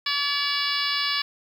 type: harmonic tone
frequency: 572 Hz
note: D5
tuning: 46 cents flat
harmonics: 2 / 3 / 4 / 5 / 6 / 7 / 8 / 9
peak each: -31 / -31 / -31 / -31 / -31 / -31 / -31 / -31 dBFS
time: 0.06-1.22 s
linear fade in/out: 5 ms
effects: 8-bit